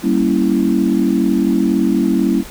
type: chord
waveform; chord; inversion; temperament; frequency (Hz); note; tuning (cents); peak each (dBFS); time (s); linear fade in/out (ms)
sine; G diminished seventh; none; equal with one note detuned; 195.32 / 233.1 / 277.2 / 329.6; G3 / Bb3 / Db4 / Fb4; -6 / 0 / 0 / 0; -17; 0.02-2.44; 50
effects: tanh soft clip ceiling -1 dBFS + pink hiss -35 dBFS RMS until 2.5 s